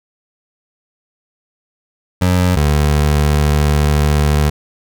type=tone pair in turn; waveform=25% pulse; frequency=90.3 / 74.03 Hz; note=F#2 / D2; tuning=-42 / +14 cents; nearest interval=minor third; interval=344 cents; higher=first; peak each=-7 dBFS; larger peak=neither; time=2.21-2.56 / 2.56-4.5 s; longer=second; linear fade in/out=10 ms; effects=none